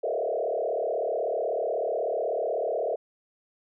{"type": "tone with frequency modulation", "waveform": "sine", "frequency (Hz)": 554.4, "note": "C#5", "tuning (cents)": 0, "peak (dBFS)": -25, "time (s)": [0.03, 2.96], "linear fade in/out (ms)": 10, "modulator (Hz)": 36.2, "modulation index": 3.6, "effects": []}